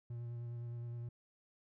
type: tone with vibrato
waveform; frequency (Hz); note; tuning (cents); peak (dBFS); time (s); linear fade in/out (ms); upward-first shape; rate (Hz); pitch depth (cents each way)
triangle; 118.8; A#2; +33; -39; 0.1-1.09; 5; square; 9.7; 13
effects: none